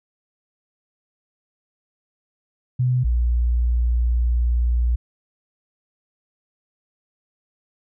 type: tone pair in turn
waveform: sine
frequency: 125.8 / 59.58 Hz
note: B2 / A#1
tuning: +32 / +38 cents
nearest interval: octave + minor second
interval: 1294 cents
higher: first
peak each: -16 dBFS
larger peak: neither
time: 2.79-3.04 / 3.04-4.96 s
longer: second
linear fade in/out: 10 ms
effects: none